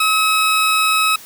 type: tone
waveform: 20% pulse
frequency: 1282 Hz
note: E6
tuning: 49 cents flat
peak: -8 dBFS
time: 0-1.16 s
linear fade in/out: 5 ms
effects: white hiss -39 dBFS RMS until 1.25 s